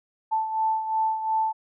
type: beating tone pair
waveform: sine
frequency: 880 / 882.8 Hz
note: A5 / A5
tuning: 0 / +5 cents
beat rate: 2.8 Hz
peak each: -23 / -30 dBFS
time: 0.31-1.53 s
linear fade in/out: 20 ms
effects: none